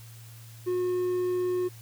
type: tone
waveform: triangle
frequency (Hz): 361.6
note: F#4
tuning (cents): -40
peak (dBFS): -23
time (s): 0.66-1.69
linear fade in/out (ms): 20
effects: added 114 Hz sine -45 dBFS peak until 1.81 s + white hiss -53 dBFS RMS until 1.81 s